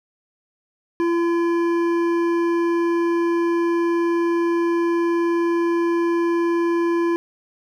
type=tone with hard clipping; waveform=sine; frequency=339.9 Hz; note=F4; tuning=47 cents flat; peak=-19 dBFS; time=1-7.16 s; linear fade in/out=0 ms; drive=11 dB; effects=none